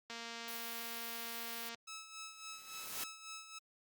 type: click train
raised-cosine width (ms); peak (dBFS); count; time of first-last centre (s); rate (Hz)
0.2; -29; 383; 0.1-1.747; 232
type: noise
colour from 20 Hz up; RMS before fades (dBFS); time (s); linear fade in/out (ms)
violet; -46; 0.48-1.69; 0
type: tone with tremolo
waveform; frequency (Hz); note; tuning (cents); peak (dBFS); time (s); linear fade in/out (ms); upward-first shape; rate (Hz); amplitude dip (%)
10% pulse; 1300; E6; -24; -37; 1.87-3.59; 10; sine; 3.6; 65
type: noise with exponential growth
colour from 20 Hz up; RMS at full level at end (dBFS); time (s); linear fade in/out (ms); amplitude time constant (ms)
white; -39; 2.25-3.04; 5; 170
effects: high-pass 100 Hz 12 dB/octave + Opus 48 kbps